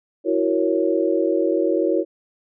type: chord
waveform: sine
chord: F# dominant seventh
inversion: third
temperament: equal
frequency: 329.6 / 370 / 466.2 / 554.4 Hz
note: E4 / F#4 / A#4 / C#5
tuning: 0 / 0 / 0 / 0 cents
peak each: -21 / -22 / -24 / -23 dBFS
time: 0.24-2.05 s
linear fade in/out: 50 ms
effects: none